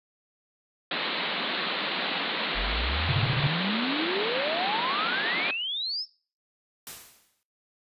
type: band-pass noise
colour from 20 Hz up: white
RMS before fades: -30 dBFS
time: 0.91-5.51 s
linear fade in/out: 2 ms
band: 160 to 4200 Hz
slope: 96 dB/octave
type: exponential sweep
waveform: sine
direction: up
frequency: 41 to 5420 Hz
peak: -28 dBFS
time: 2.54-6.06 s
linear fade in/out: 50 ms
type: tone bursts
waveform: sine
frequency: 135.6 Hz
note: C#3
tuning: 38 cents flat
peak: -22 dBFS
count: 6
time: 3.09-3.47 s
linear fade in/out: 2 ms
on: 35 ms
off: 34 ms
type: noise with exponential decay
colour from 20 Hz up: white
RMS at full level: -37 dBFS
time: 6.87-7.43 s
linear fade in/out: 0 ms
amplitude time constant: 120 ms
effects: noise-tail reverb RT60 0.4 s tail -21 dB re dry + resampled to 32000 Hz

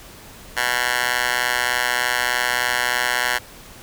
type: tone with high-pass filter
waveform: 10% pulse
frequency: 123.3 Hz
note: B2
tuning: 2 cents flat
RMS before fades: -21 dBFS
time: 0.56-3.39 s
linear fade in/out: 20 ms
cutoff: 1300 Hz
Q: 2.2
effects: pink hiss -42 dBFS RMS until 3.82 s

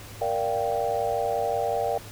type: chord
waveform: sine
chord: G minor seventh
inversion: first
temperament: equal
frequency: 466.2 / 587.3 / 698.5 / 784 Hz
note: Bb4 / D5 / F5 / G5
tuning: 0 / 0 / 0 / 0 cents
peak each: -29 dBFS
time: 0.21-1.98 s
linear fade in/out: 5 ms
effects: added 104 Hz sine -44 dBFS peak until 2.11 s + pink hiss -44 dBFS RMS until 2.11 s

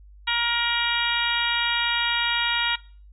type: harmonic tone with a mistuned harmonic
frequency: 471.5 Hz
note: A#4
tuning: 20 cents sharp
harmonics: 2 / 3 / 4 / 5 / 6 / 7 / 8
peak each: -29 / -29 / -29 / -29 / -29 / -29 / -29 dBFS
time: 0.27-2.76 s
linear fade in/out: 10 ms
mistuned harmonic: 6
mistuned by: +21 cents
effects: noise-tail reverb RT60 0.4 s tail -21 dB re dry + added 50 Hz sine -45 dBFS peak until 3.12 s

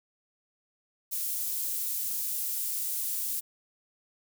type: high-pass noise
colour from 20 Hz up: pink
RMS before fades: -32 dBFS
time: 1.11-3.41 s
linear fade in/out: 20 ms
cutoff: 12000 Hz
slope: 12 dB/octave
effects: none

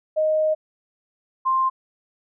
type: tone pair in turn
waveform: sine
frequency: 622.3 / 1049.6 Hz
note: D#5 / C6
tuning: 0 / +5 cents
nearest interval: major sixth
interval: 905 cents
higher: second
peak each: -17 dBFS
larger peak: neither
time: 0.16-0.55 / 1.45-1.7 s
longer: first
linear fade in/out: 20 ms
effects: none

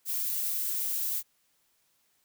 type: noise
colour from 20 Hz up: violet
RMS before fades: -31 dBFS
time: 0.05-1.23 s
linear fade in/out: 50 ms
effects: white hiss -71 dBFS RMS until 2.24 s

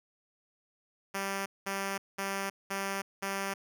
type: tone bursts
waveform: 5% pulse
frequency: 196 Hz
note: G3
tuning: in tune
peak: -21 dBFS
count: 5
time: 1.14-3.54 s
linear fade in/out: 10 ms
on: 320 ms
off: 200 ms
effects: none

